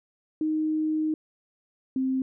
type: tone pair in turn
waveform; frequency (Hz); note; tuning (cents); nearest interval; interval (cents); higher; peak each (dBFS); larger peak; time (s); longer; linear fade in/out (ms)
sine; 311.1 / 262.2; D#4 / C4; 0 / +4; minor third; 296; first; -23; neither; 0.41-1.14 / 1.96-2.22; first; 2
effects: none